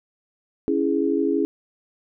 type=chord; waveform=sine; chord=C# minor; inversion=none; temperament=equal; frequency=277.2 / 329.6 / 415.3 Hz; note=C#4 / E4 / G#4; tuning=0 / 0 / 0 cents; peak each=-23 / -23 / -23 dBFS; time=0.68-1.45 s; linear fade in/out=0 ms; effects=none